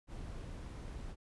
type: noise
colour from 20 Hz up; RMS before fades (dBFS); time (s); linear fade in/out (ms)
brown; -45; 0.07-1.16; 50
effects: resampled to 24000 Hz